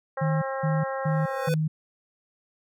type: harmonic tone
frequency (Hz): 267.9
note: C4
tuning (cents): +41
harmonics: 2 / 3 / 4 / 5 / 6 / 7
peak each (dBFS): -30 / -34 / -36 / -38 / -40 / -41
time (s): 0.17-1.49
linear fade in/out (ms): 5
type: tone bursts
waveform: sine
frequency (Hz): 156.1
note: D#3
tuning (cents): +6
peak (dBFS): -22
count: 4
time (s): 0.21-1.68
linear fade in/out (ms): 10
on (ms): 210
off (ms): 210
type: tone with exponential growth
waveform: square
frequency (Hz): 500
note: B4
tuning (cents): +21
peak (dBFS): -25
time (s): 1.03-1.54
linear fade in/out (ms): 1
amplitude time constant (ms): 110
effects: none